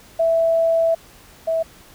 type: tone pair in turn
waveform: sine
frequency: 659.3 / 652.5 Hz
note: E5 / E5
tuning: 0 / -18 cents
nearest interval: unison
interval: 18 cents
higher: first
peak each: -14 / -17 dBFS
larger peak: first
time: 0.19-0.95 / 1.47-1.63 s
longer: first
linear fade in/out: 10 ms
effects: pink hiss -47 dBFS RMS until 1.94 s